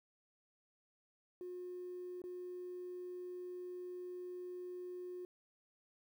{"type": "tone with dropouts", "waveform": "triangle", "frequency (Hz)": 360, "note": "F#4", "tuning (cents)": -47, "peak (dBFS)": -40, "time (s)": [1.41, 5.25], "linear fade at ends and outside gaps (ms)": 1, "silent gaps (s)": [2.218, 2.239], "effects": ["tanh soft clip ceiling -41 dBFS", "12-bit"]}